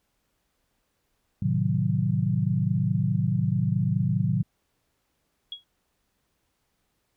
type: chord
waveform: sine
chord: A diminished seventh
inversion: none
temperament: equal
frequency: 110 / 130.81 / 155.56 / 185 Hz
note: A2 / C3 / Eb3 / Gb3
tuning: 0 / 0 / 0 / 0 cents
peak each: -27 dBFS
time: 1.42-4.43 s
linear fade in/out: 5 ms
type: tone with exponential decay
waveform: sine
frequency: 3322 Hz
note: G#7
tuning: in tune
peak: -29 dBFS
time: 5.52-5.64 s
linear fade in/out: 2 ms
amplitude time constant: 26 ms
effects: pink hiss -74 dBFS RMS until 7.16 s